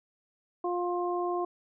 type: harmonic tone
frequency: 353.2 Hz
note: F4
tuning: 20 cents sharp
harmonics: 1 / 2 / 3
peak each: -30 / -33 / -35 dBFS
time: 0.64-1.45 s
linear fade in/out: 5 ms
effects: none